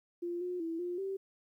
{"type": "tone with pitch steps", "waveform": "sine", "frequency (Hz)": [347, 359, 329.4, 353.5, 387.6], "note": ["F4", "F4", "E4", "F4", "G4"], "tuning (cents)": [-11, 48, -1, 21, -20], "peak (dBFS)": -34, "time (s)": [0.22, 1.17], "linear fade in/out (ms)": 10, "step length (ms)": 190, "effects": ["12-bit"]}